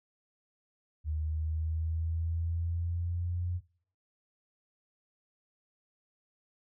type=linear sweep; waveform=sine; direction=up; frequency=76.7 to 89 Hz; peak=-30 dBFS; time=1.04-3.61 s; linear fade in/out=50 ms; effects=noise-tail reverb RT60 0.5 s tail -17 dB re dry